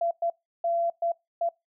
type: tone bursts at uneven times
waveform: sine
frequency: 680 Hz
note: F5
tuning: 46 cents flat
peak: -23 dBFS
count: 5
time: 0.01-0.11 / 0.22-0.3 / 0.64-0.9 / 1.02-1.12 / 1.41-1.49 s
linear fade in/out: 5 ms
effects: noise-tail reverb RT60 0.2 s tail -23 dB re dry